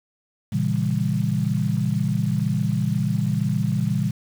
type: chord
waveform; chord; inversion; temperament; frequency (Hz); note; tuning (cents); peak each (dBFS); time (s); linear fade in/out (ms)
sine; A# diminished seventh; none; equal with one note detuned; 116.54 / 138.59 / 164.81 / 199.65; A#2 / C#3 / E3 / G3; 0 / 0 / 0 / +32; -25; 0.52-4.11; 10
effects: 7-bit